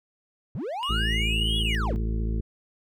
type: linear two-way sweep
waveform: triangle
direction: up then down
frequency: 91.7 to 3400 to 91.7 Hz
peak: -27 dBFS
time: 0.55-1.96 s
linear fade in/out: 0 ms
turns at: 1.58 s
type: tone with pitch glide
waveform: triangle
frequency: 2872 to 2894 Hz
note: F7 to F#7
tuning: +48 to -39 cents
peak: -27 dBFS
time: 0.83-1.75 s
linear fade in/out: 0 ms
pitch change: +13 cents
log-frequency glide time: 1.23-1.45 s
type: harmonic tone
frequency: 55 Hz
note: A1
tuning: in tune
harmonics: 1 / 2 / 3 / 4 / 6 / 7 / 8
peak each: -25 / -33 / -37 / -35 / -40 / -44 / -45 dBFS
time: 0.89-2.41 s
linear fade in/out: 10 ms
effects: none